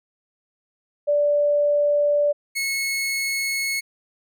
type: tone pair in turn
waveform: sine / sawtooth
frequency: 584 / 2187 Hz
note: D5 / C#7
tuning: -10 / -24 cents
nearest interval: octave + major seventh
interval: 2286 cents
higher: second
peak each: -16 / -19 dBFS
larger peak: first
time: 1.07-2.33 / 2.55-3.81 s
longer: neither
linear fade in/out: 20 ms
effects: none